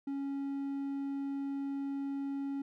triangle tone, 277.2 Hz, C#4, in tune, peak -32 dBFS, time 0.07-2.62 s, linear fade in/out 5 ms, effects none

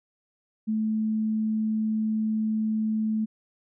sine tone, 217.8 Hz, A3, 17 cents flat, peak -23 dBFS, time 0.67-3.26 s, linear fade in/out 20 ms, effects none

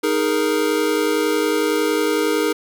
square chord, D# suspended fourth, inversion none, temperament equal, 311.1 / 415.3 / 466.2 Hz, D#4 / G#4 / A#4, 0 / 0 / 0 cents, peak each -22 dBFS, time 0.03-2.53 s, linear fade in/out 10 ms, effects none

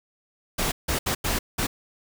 pink noise bursts at uneven times, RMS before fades -25 dBFS, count 5, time 0.58-0.72 / 0.88-0.99 / 1.06-1.15 / 1.24-1.39 / 1.58-1.67 s, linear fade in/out 10 ms, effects none

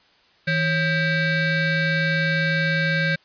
35% pulse ring-modulated tone, 711 Hz, F5, 31 cents sharp, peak -14 dBFS, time 0.47-3.16 s, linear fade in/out 10 ms, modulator 872 Hz, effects white hiss -57 dBFS RMS until 3.24 s + resampled to 11025 Hz

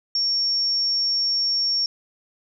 sine tone, 5500 Hz, F8, 27 cents flat, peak -19 dBFS, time 0.15-1.86 s, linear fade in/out 2 ms, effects none

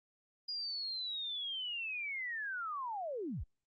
sine linear sweep, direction down, 4905 to 30.5 Hz, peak -37 dBFS, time 0.48-3.44 s, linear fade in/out 10 ms, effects Opus 48 kbps

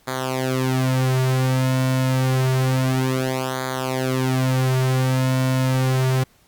sawtooth tone with flanger, 130 Hz, C3, 11 cents flat, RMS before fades -20 dBFS, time 0.07-6.24 s, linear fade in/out 10 ms, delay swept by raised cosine 0.36 to 5.26 ms, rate 0.28 Hz, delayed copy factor -0.85, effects pink hiss -57 dBFS RMS until 6.47 s + Opus 48 kbps

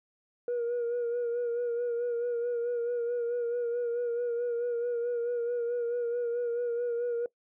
sine tone with vibrato, 476.9 Hz, A#4, 39 cents sharp, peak -26 dBFS, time 0.48-7.26 s, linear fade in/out 2 ms, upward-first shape sine, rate 4.6 Hz, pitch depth 35 cents each way, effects noise-tail reverb RT60 0.1 s tail -21 dB re dry + tanh soft clip ceiling -26 dBFS

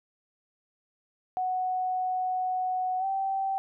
sine tone with pitch glide, 740 to 775.4 Hz, F#5 to G5, 0 to -19 cents, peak -26 dBFS, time 1.37-3.58 s, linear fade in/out 0 ms, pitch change +81 cents, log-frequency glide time 2.99-3.05 s, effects none

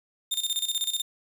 sawtooth tone with tremolo, 3630 Hz, A#7, 47 cents flat, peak -21 dBFS, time 0.31-1.02 s, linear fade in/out 10 ms, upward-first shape square, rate 16 Hz, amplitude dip 75%, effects 9-bit

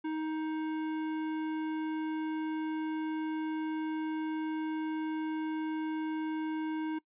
sine tone with tanh clipping, 313.6 Hz, D#4, 14 cents sharp, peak -34 dBFS, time 0.04-6.99 s, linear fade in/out 10 ms, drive 16 dB, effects noise-tail reverb RT60 0.1 s tail -22 dB re dry + resampled to 8000 Hz

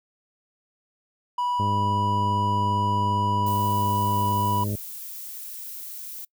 triangle tone, 980 Hz, B5, 14 cents flat, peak -21 dBFS, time 1.38-4.64 s, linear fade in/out 5 ms
harmonic tone, 102.5 Hz, G#2, 22 cents flat, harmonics 1 / 2 / 3 / 4 / 5 / 6, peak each -26 / -31 / -38 / -38 / -44 / -43 dBFS, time 1.59-4.76 s, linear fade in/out 10 ms
violet noise, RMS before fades -37 dBFS, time 3.46-6.25 s, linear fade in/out 5 ms
effects noise-tail reverb RT60 0.1 s tail -25 dB re dry

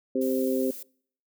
harmonic tone, 130.7 Hz, C3, 1 cent flat, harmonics 2 / 3 / 4, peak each -26 / -28 / -29 dBFS, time 0.15-0.71 s, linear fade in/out 5 ms
violet noise, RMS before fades -40 dBFS, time 0.21-0.83 s, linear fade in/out 5 ms
effects noise-tail reverb RT60 0.6 s tail -26 dB re dry

